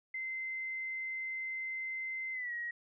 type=tone with pitch glide; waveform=sine; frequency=2070 to 1898.2 Hz; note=C7 to A#6; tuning=-19 to +31 cents; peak=-36 dBFS; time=0.14-2.71 s; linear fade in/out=5 ms; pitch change=-150 cents; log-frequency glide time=2.33-2.53 s; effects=none